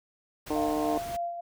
pink noise, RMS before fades -42 dBFS, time 0.46-1.17 s, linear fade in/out 10 ms
harmonic tone, 151.7 Hz, D#3, 44 cents flat, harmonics 2 / 3 / 4 / 5 / 6 / 7, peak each -29 / -33 / -35 / -37 / -39 / -40 dBFS, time 0.5-0.98 s, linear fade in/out 5 ms
sine tone with tremolo, 690 Hz, F5, 21 cents flat, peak -28 dBFS, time 0.55-1.41 s, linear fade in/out 10 ms, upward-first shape sine, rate 3.4 Hz, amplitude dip 55%
effects none

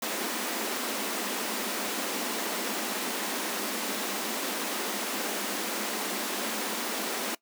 pink high-pass noise, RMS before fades -32 dBFS, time 0.02-7.35 s, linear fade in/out 5 ms, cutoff 200 Hz, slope 96 dB/octave, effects noise-tail reverb RT60 0.1 s tail -20 dB re dry

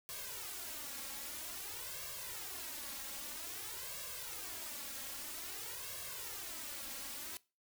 white noise with flanger, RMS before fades -45 dBFS, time 0.09-7.37 s, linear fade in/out 0 ms, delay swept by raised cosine 1.8 to 3.7 ms, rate 0.51 Hz, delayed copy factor +1, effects noise-tail reverb RT60 0.3 s tail -21 dB re dry

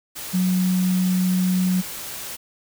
sine tone in noise, 183.6 Hz, F#3, 13 cents flat, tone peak -17 dBFS, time 0.33-1.82 s, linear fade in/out 20 ms, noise white, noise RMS -33 dBFS, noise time 0.15-2.37 s, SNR +13 dB, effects none

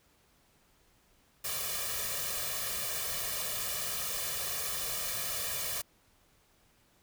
white noise with comb filter, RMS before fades -35 dBFS, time 1.44-5.82 s, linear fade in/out 10 ms, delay 1.7 ms, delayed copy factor +0.9, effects pink hiss -67 dBFS RMS until 7.02 s

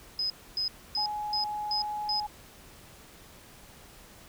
sine tone bursts, 5050 Hz, D#8, 25 cents sharp, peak -27 dBFS, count 6, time 0.19-2.2 s, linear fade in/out 2 ms, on 110 ms, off 270 ms
sine tone, 840 Hz, G#5, 19 cents sharp, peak -31 dBFS, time 0.97-2.27 s, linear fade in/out 10 ms
effects pink hiss -52 dBFS RMS until 4.28 s

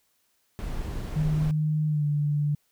brown noise, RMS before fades -32 dBFS, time 0.59-1.51 s, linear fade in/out 0 ms
sine tone with pitch glide, 153.4 to 147.07 Hz, D#3 to D3, -24 to +3 cents, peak -22 dBFS, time 1.16-2.55 s, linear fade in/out 5 ms, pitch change -73 cents, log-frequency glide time 1.87-2.05 s
effects white hiss -70 dBFS RMS until 2.71 s

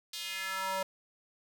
square tone with high-pass filter sweep, 190.8 Hz, G3, 47 cents flat, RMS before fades -36 dBFS, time 0.13-0.83 s, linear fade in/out 5 ms, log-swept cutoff 4000 to 650 Hz, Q 2.1, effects 10-bit

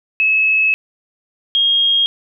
sine tone pair in turn, 2586 / 3251 Hz, E7 / G#7, -34 / -38 cents, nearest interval major third, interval 396 cents, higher second, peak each -11 / -11 dBFS, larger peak neither, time 0.2-0.74 / 1.55-2.06 s, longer first, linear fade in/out 0 ms, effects none

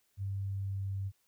sine tone with pitch glide, 98.2 to 97.52 Hz, G2 to G2, +4 to -8 cents, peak -33 dBFS, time 0.17-1.12 s, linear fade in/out 50 ms, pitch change -12 cents, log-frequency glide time 0.42-0.9 s, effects white hiss -74 dBFS RMS until 1.27 s

